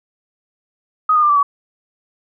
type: tone with pitch steps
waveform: sine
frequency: 1255 / 1223.5 / 1192.8 / 1162.9 / 1133.7 Hz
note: D#6 / D#6 / D6 / D6 / C#6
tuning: +15 / -29 / +27 / -17 / +39 cents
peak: -10 dBFS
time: 1.09-1.43 s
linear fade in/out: 5 ms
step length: 68 ms
effects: none